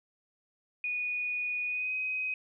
sine tone with pitch glide, 2466 to 2519 Hz, D#7 to D#7, -16 to +21 cents, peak -30 dBFS, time 0.84-2.34 s, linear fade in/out 2 ms, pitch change +37 cents, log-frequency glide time 1.66-1.94 s, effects none

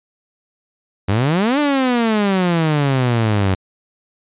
sawtooth exponential two-way sweep, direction up then down, 92.5 to 300.1 to 92.5 Hz, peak -10 dBFS, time 1.08-3.55 s, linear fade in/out 10 ms, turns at 1.59 s, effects resampled to 8000 Hz

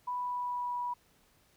sine tone with pitch glide, 987.8 to 974.8 Hz, B5 to B5, 0 to -23 cents, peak -32 dBFS, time 0.07-0.94 s, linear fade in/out 10 ms, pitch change -23 cents, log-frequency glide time 0.18-0.8 s, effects pink hiss -67 dBFS RMS until 1.56 s

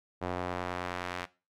sawtooth tone with band-pass filter sweep, 89.7 Hz, F2, 47 cents sharp, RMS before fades -36 dBFS, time 0.21-1.26 s, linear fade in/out 20 ms, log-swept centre 670 to 1900 Hz, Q 0.76, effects noise-tail reverb RT60 0.3 s tail -19 dB re dry

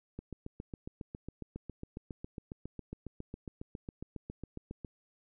click train, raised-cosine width 3 ms, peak -28 dBFS, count 35, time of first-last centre 0.19-4.848 s, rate 7.3 Hz, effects none

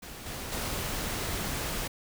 pink noise with level steps, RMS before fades -43 / -38 / -33 dBFS, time 0.02-1.88 s, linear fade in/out 10 ms, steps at 0.26 / 0.52 s, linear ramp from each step 2 ms, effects none

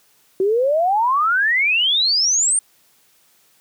sine exponential sweep, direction up, 370 to 9060 Hz, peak -14 dBFS, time 0.4-2.59 s, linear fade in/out 2 ms, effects white hiss -57 dBFS RMS until 3.6 s + high-pass 80 Hz 12 dB/octave

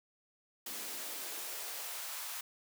white noise with high-pass filter sweep, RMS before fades -42 dBFS, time 0.66-2.41 s, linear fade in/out 5 ms, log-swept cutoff 230 to 1000 Hz, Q 1.3, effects none

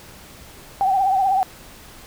sine tone with vibrato, 771 Hz, G5, 29 cents flat, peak -15 dBFS, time 0.81-1.43 s, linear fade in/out 0 ms, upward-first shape triangle, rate 16 Hz, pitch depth 79 cents each way, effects pink hiss -43 dBFS RMS until 2.06 s

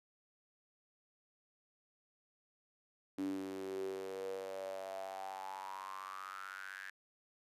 sawtooth tone with high-pass filter sweep, 95.7 Hz, G2, 41 cents flat, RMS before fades -44 dBFS, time 3.18-6.9 s, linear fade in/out 0 ms, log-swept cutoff 280 to 1700 Hz, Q 9, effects resampled to 32000 Hz

